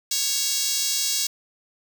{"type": "tone with high-pass filter", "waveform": "5% pulse", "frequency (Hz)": 554.4, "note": "C#5", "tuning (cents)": 0, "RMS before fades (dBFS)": -24, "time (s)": [0.11, 1.27], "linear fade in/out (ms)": 5, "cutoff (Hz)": 5600, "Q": 0.8, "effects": []}